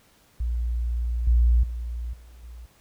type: tone with level steps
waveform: sine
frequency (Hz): 59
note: A#1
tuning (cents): +22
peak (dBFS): -23 / -15 / -28 / -44 / -38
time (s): 0.4-2.66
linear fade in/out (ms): 5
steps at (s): 1.27 / 1.63 / 2.13 / 2.43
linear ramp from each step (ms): 5
effects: pink hiss -59 dBFS RMS until 2.8 s